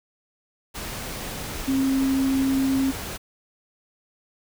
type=tone in noise; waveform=sine; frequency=267.9 Hz; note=C4; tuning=41 cents sharp; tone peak=-19 dBFS; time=1.67-2.92 s; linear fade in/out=20 ms; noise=pink; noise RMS=-33 dBFS; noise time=0.74-3.18 s; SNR=+11 dB; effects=none